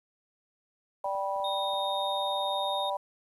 harmonic tone, 195.6 Hz, G3, 4 cents flat, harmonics 3 / 4 / 5, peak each -33 / -33 / -33 dBFS, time 1.04-2.97 s, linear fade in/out 5 ms
clicks, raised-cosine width 1 ms, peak -40 dBFS, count 5, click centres 1.059 / 1.151 / 1.362 / 1.4 / 1.736 s
triangle tone, 3697 Hz, A#7, 15 cents flat, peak -32 dBFS, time 1.44-2.9 s, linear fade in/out 5 ms
effects resampled to 32000 Hz + 10-bit

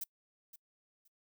violet noise with echo, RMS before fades -39 dBFS, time 0.01-0.04 s, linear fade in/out 5 ms, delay 520 ms, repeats 2, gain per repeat -14 dB, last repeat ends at 1.08 s, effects noise-tail reverb RT60 0.1 s tail -25 dB re dry

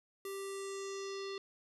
square tone with low-pass filter sweep, 392 Hz, G4, in tune, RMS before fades -42 dBFS, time 0.25-1.38 s, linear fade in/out 2 ms, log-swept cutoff 12000 to 4200 Hz, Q 3.1, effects none

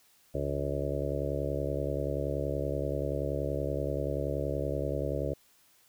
harmonic tone, 70.5 Hz, C#2, 30 cents sharp, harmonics 1 / 2 / 4 / 5 / 6 / 7 / 8 / 9, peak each -36 / -36 / -39 / -39 / -39 / -38 / -36 / -40 dBFS, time 0.34-5.34 s, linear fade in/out 10 ms, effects white hiss -64 dBFS RMS until 5.88 s

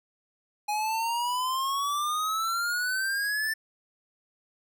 square exponential sweep, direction up, 830.6 to 1781 Hz, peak -27 dBFS, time 0.68-3.54 s, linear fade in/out 10 ms, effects none

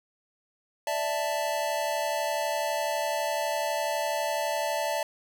square chord, D suspended second, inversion none, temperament equal, 587.3 / 659.3 / 880 Hz, D5 / E5 / A5, 0 / 0 / 0 cents, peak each -32 dBFS, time 0.87-5.03 s, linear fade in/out 2 ms, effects none

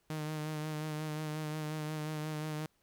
sawtooth tone with vibrato, 153.8 Hz, D#3, 20 cents flat, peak -32 dBFS, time 0.1-2.66 s, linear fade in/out 2 ms, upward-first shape sine, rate 5.6 Hz, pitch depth 26 cents each way, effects pink hiss -74 dBFS RMS until 2.82 s

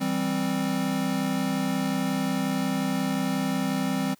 square chord, C major, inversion first, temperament equal, 164.81 / 196 / 261.6 Hz, E3 / G3 / C4, 0 / 0 / 0 cents, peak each -33 / -29 / -28 dBFS, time 0-4.15 s, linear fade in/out 20 ms, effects white hiss -61 dBFS RMS until 4.19 s

